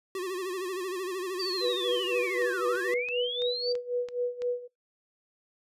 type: tone with vibrato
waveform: square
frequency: 370 Hz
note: F#4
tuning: in tune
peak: -32 dBFS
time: 0.15-2.94 s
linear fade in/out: 2 ms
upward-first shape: sine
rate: 13 Hz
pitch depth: 86 cents each way
type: linear two-way sweep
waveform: sine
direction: down then up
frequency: 4699 to 1165 to 4699 Hz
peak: -31 dBFS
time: 1.39-3.73 s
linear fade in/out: 10 ms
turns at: 2.67 s
type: tone with tremolo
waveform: sine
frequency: 489.5 Hz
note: B4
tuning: 15 cents flat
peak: -25 dBFS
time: 1.6-4.68 s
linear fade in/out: 50 ms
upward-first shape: sine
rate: 3.9 Hz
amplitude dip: 85%
type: click train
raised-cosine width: 0.2 ms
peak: -27 dBFS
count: 7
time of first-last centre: 2.42-4.42 s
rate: 3 Hz
effects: noise-tail reverb RT60 0.2 s tail -24 dB re dry + resampled to 32000 Hz